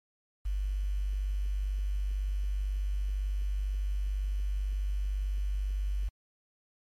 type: tone with quantisation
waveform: sine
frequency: 49 Hz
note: G1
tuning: in tune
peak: -28 dBFS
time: 0.45-6.09 s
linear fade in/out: 10 ms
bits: 9
effects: MP3 64 kbps